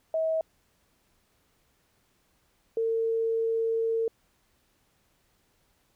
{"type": "tone pair in turn", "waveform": "sine", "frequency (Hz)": [642, 452.9], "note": ["E5", "A#4"], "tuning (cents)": [-46, -50], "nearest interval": "tritone", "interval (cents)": 604, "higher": "first", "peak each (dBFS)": -24, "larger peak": "neither", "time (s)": [[0.14, 0.41], [2.77, 4.08]], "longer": "second", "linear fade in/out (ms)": 2, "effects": ["pink hiss -69 dBFS RMS until 5.95 s"]}